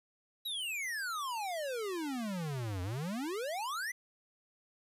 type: exponential two-way sweep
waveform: square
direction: down then up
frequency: 3951 to 87.31 to 2060 Hz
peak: -36 dBFS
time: 0.45-3.92 s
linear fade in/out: 10 ms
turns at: 2.82 s
effects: resampled to 32000 Hz + 11-bit